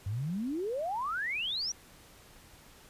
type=exponential sweep; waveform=sine; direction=up; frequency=92.5 to 5910 Hz; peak=-31 dBFS; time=0.06-1.72 s; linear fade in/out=5 ms; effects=pink hiss -56 dBFS RMS until 2.89 s + resampled to 32000 Hz